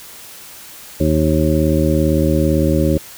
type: harmonic tone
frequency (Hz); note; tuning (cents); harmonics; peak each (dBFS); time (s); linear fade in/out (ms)
77.78; D#2; 0; 1 / 2 / 3 / 4 / 5 / 7; -18 / -18 / -20 / -18 / -22 / -20; 1-2.98; 5
effects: white hiss -37 dBFS RMS until 3.17 s